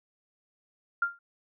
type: tone with exponential decay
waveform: sine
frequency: 1395 Hz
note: F6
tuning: 2 cents flat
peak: -20 dBFS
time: 1.02-1.19 s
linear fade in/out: 5 ms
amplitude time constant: 35 ms
effects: none